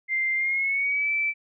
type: tone with pitch glide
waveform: sine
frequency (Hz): 2093 to 2322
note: C7 to D7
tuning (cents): 0 to -20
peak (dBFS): -22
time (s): 0.08-1.34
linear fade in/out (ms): 50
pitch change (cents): +180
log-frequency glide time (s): 0.35-1.11
effects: none